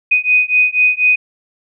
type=beating tone pair; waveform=sine; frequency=2492 / 2496.1 Hz; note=D#7 / D#7; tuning=+2 / +5 cents; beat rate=4.1 Hz; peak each=-13 dBFS; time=0.11-1.16 s; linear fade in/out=10 ms; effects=none